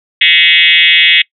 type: tone with frequency modulation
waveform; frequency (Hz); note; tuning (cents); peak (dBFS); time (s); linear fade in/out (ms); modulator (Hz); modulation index
sine; 2723; F7; -44; -4; 0.21-1.22; 5; 166; 4.9
effects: noise-tail reverb RT60 0.1 s tail -24 dB re dry